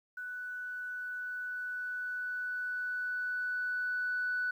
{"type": "tone with level ramp", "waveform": "sine", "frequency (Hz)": 1486, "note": "F#6", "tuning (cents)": 7, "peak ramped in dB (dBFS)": [-38, -29], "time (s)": [0.17, 4.51], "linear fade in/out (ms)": 5, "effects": ["tanh soft clip ceiling -26 dBFS", "11-bit"]}